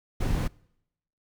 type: noise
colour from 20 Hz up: brown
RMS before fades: -26 dBFS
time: 0.2-0.48 s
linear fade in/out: 10 ms
effects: noise-tail reverb RT60 0.8 s tail -25 dB re dry